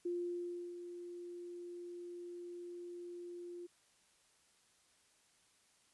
sine tone with ADSR envelope, 350.1 Hz, F4, 4 cents sharp, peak -35 dBFS, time 0.05-3.67 s, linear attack 8 ms, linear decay 680 ms, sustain -10 dB, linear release 14 ms, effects white hiss -71 dBFS RMS until 5.93 s + resampled to 24000 Hz

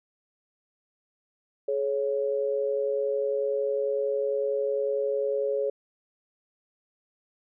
sine tone pair together, 423.4 / 554.4 Hz, G#4 / C#5, +33 / 0 cents, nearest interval perfect fourth, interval 467 cents, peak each -27 dBFS, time 1.68-5.7 s, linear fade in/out 5 ms, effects none

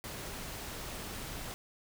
pink noise, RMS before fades -42 dBFS, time 0.04-1.54 s, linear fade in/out 0 ms, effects none

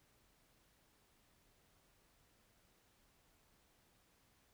silence, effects pink hiss -73 dBFS RMS until 4.53 s

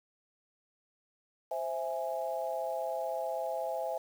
sine chord, C augmented, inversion none, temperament equal, 523.3 / 659.3 / 830.6 Hz, C5 / E5 / G#5, 0 / 0 / 0 cents, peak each -37 / -35 / -38 dBFS, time 1.51-3.98 s, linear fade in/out 5 ms, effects 9-bit

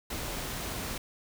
pink noise, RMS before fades -36 dBFS, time 0.1-0.98 s, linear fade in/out 5 ms, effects none

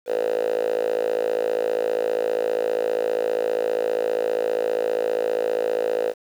5% pulse tone with high-pass filter, 55 Hz, A1, in tune, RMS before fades -23 dBFS, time 0.06-6.14 s, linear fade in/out 50 ms, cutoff 490 Hz, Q 8.9, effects low-pass 4000 Hz 12 dB/octave + 8-bit

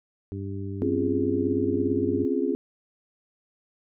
harmonic tone, 98.3 Hz, G2, 5 cents sharp, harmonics 1 / 2 / 3 / 4, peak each -32 / -38 / -37 / -39 dBFS, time 0.32-2.25 s, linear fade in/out 0 ms
sine chord, Db major seventh, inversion third, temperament just, 259.9 / 277.2 / 346.5 / 415.8 Hz, C4 / Db4 / F4 / Ab4, -11 / 0 / -14 / +2 cents, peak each -28 dBFS, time 0.82-2.55 s, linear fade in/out 0 ms
effects none

